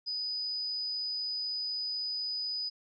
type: tone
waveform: sine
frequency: 4978 Hz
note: D#8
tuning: in tune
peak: -32 dBFS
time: 0.06-2.7 s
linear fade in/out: 20 ms
effects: none